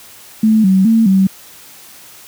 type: tone with pitch steps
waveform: sine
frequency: 218.8 / 189.9 / 225.1 / 191.5 Hz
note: A3 / F#3 / A3 / G3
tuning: -9 / +45 / +40 / -40 cents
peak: -7 dBFS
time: 0.43-1.27 s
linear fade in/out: 5 ms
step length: 210 ms
effects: white hiss -39 dBFS RMS until 2.27 s + high-pass 60 Hz 12 dB/octave